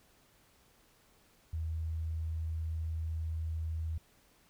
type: tone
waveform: sine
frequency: 80.5 Hz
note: E2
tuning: 41 cents flat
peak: -33 dBFS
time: 1.53-3.98 s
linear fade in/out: 5 ms
effects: pink hiss -66 dBFS RMS until 4.49 s